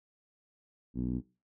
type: tone with low-pass filter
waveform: 10% pulse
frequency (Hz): 62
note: B1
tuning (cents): +7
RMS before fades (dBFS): -33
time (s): 0.94-1.22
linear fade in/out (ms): 50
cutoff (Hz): 250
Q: 2.4
effects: noise-tail reverb RT60 0.3 s tail -20 dB re dry